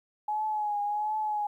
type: tone with vibrato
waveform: sine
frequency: 841 Hz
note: G#5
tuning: 22 cents sharp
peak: -27 dBFS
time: 0.28-1.47 s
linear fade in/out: 5 ms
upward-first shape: triangle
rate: 1.4 Hz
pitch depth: 50 cents each way
effects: 11-bit